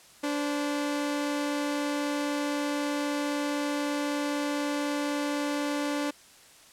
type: tone pair together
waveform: sawtooth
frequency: 290.7 / 517.5 Hz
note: D4 / C5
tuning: -18 / -19 cents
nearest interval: minor seventh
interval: 999 cents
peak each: -24 / -33 dBFS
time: 0.23-6.11 s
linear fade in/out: 10 ms
effects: white hiss -54 dBFS RMS until 6.72 s + low-pass 10000 Hz 12 dB/octave